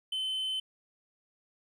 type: tone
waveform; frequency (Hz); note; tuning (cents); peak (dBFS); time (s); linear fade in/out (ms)
triangle; 3060; G7; -42; -29; 0.12-0.6; 5
effects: none